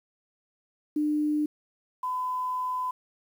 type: tone pair in turn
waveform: sine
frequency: 300 / 1009.1 Hz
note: D4 / B5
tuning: +37 / +37 cents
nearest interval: octave + major sixth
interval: 2100 cents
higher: second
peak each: -23 / -27 dBFS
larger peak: first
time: 0.96-1.46 / 2.03-2.91 s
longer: second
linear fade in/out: 5 ms
effects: 9-bit